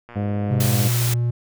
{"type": "click train", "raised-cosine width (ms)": 0.5, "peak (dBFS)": -25, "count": 86, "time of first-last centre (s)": [0.09, 0.804], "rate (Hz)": 119}
{"type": "harmonic tone", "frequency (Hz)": 102.5, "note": "G#2", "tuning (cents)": -22, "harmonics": [1, 2, 3, 4, 5, 6, 7], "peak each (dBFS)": [-23, -25, -34, -37, -35, -36, -37], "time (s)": [0.15, 0.89], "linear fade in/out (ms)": 20}
{"type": "tone with pitch glide", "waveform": "triangle", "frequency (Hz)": [128.1, 119.52], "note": ["C3", "A#2"], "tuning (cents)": [-36, 44], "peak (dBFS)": -16, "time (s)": [0.5, 1.31], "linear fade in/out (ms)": 10, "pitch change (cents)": -120, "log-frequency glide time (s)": [0.65, 0.75]}
{"type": "noise", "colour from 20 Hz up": "white", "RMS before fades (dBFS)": -26, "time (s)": [0.6, 1.14], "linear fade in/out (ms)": 5}
{"effects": []}